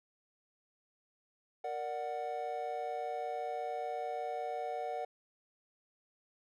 triangle chord, Bb augmented, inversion none, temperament equal with one note detuned, 466.2 / 591.4 / 740 Hz, Bb4 / D5 / F#5, 0 / +12 / 0 cents, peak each -40 / -40 / -36 dBFS, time 1.64-5.05 s, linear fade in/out 5 ms, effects none

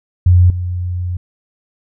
sine tone with level steps, 89.3 Hz, F2, 39 cents sharp, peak -5 / -17 dBFS, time 0.26-1.17 s, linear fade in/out 5 ms, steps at 0.5 s, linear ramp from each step 2 ms, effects none

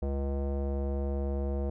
square tone with low-pass filter, 69.3 Hz, C#2, in tune, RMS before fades -31 dBFS, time 0.02-1.7 s, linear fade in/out 5 ms, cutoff 570 Hz, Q 2.5, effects none

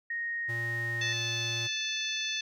sine tone with pitch glide, 1864.7 to 1854 Hz, A#6 to A#6, 0 to -10 cents, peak -31 dBFS, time 0.1-1.13 s, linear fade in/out 5 ms, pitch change -10 cents, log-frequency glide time 0.52-0.93 s
square tone, 116.54 Hz, A#2, in tune, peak -37 dBFS, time 0.48-1.68 s, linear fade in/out 20 ms
harmonic tone, 875 Hz, A5, 10 cents flat, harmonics 2 / 3 / 4 / 5 / 6 / 7, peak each -39 / -36 / -34 / -40 / -46 / -40 dBFS, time 1.01-2.41 s, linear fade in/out 5 ms
effects none

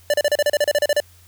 square tone bursts, 587 Hz, D5, 1 cent flat, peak -15 dBFS, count 13, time 0.1-1.002 s, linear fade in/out 2 ms, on 38 ms, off 34 ms, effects added 87 Hz sine -49 dBFS peak until 1.27 s + white hiss -53 dBFS RMS until 1.27 s

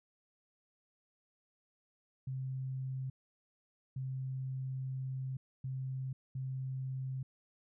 sine tone bursts at uneven times, 131.5 Hz, C3, 9 cents sharp, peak -36 dBFS, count 4, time 2.27-3.1 / 3.96-5.37 / 5.64-6.13 / 6.35-7.23 s, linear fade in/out 5 ms, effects none

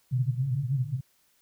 pink band-pass noise, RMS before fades -28 dBFS, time 0.11-1.01 s, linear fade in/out 10 ms, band 120 to 140 Hz, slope 96 dB/octave, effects white hiss -67 dBFS RMS until 1.41 s

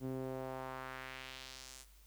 sawtooth tone with band-pass filter sweep, 130.81 Hz, C3, in tune, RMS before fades -45 dBFS, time 0-1.86 s, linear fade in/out 50 ms, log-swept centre 270 to 8700 Hz, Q 1.4, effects added 50 Hz sine -60 dBFS peak until 2.06 s + white hiss -67 dBFS RMS until 2.06 s

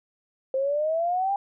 sine exponential sweep, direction up, 523.3 to 810 Hz, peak -22 dBFS, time 0.54-1.36 s, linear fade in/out 2 ms, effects none

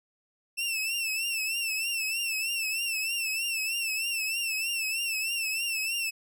sawtooth tone with vibrato, 2672 Hz, E7, 23 cents sharp, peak -25 dBFS, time 0.57-6.11 s, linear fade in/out 20 ms, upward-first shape triangle, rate 3.2 Hz, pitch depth 93 cents each way, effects none

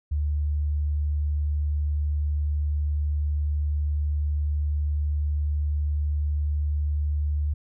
sine tone, 74 Hz, D2, 14 cents sharp, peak -22 dBFS, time 0.11-7.54 s, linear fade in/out 10 ms, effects none

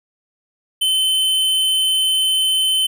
square tone, 3063 Hz, G7, 41 cents flat, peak -15 dBFS, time 0.81-2.87 s, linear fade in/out 10 ms, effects none

